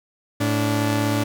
sawtooth tone pair together, 108.63 / 290 Hz, A2 / D4, -22 / -22 cents, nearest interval octave + perfect fourth, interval 1700 cents, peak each -18 / -18 dBFS, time 0.4-1.24 s, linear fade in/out 10 ms, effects none

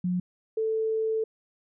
sine tone pair in turn, 180 / 441.7 Hz, F#3 / A4, -47 / +7 cents, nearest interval octave + major third, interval 1554 cents, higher second, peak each -24 dBFS, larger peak neither, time 0.04-0.2 / 0.57-1.24 s, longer second, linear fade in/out 5 ms, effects none

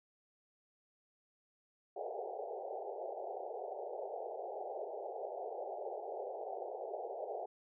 white band-pass noise, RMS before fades -43 dBFS, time 1.96-7.46 s, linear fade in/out 5 ms, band 380 to 810 Hz, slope 96 dB/octave, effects none

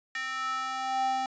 square tone with high-pass filter sweep, 261.6 Hz, C4, in tune, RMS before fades -31 dBFS, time 0.15-1.26 s, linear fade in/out 2 ms, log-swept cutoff 1800 to 630 Hz, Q 4.3, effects resampled to 16000 Hz

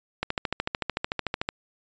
click train, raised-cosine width 0.3 ms, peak -10 dBFS, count 18, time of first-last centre 0.23-1.489 s, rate 13.5 Hz, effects resampled to 16000 Hz

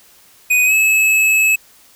square tone with pitch glide, 2489 to 2590 Hz, D#7 to E7, 0 to -31 cents, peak -11 dBFS, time 0.5-1.56 s, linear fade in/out 10 ms, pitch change +69 cents, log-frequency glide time 0.65-0.73 s, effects white hiss -48 dBFS RMS until 1.95 s

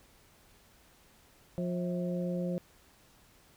harmonic tone with a mistuned harmonic, 177.2 Hz, F3, 25 cents sharp, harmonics 1 / 2 / 3 / 4, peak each -32 / -40 / -37 / -47 dBFS, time 1.58-2.58 s, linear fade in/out 0 ms, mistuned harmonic 4, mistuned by -140 cents, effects pink hiss -62 dBFS RMS until 3.56 s

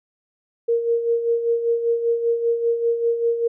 sine tone with tremolo, 466.2 Hz, A#4, in tune, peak -15 dBFS, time 0.68-3.48 s, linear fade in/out 10 ms, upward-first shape sine, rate 5.1 Hz, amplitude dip 60%, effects none

